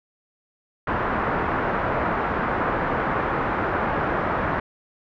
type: low-pass noise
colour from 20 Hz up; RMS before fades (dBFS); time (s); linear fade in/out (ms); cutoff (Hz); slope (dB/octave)
white; -24; 0.87-4.6; 5; 1500; 24
effects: none